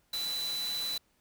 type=tone in noise; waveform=sine; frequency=3984 Hz; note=B7; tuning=14 cents sharp; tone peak=-32 dBFS; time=0.13-0.98 s; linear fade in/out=5 ms; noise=white; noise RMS=-41 dBFS; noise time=0.13-0.98 s; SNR=+6 dB; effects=pink hiss -71 dBFS RMS until 1.2 s